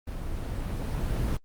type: noise with level ramp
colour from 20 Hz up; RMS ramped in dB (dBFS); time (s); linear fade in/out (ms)
brown; -35 to -26; 0.07-1.37; 5
effects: Opus 24 kbps